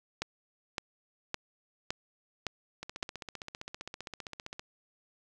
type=two click trains; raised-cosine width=0.2 ms; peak=-15 / -23 dBFS; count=6 / 28; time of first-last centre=0.22-3.029 / 2.83-4.595 s; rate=1.78 / 15.3 Hz; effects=none